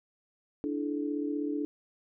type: chord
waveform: sine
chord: D suspended second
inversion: none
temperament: equal with one note detuned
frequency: 293.7 / 329.6 / 430 Hz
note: D4 / E4 / A4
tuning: 0 / 0 / -40 cents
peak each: -31 / -37 / -37 dBFS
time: 0.64-1.65 s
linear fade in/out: 0 ms
effects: none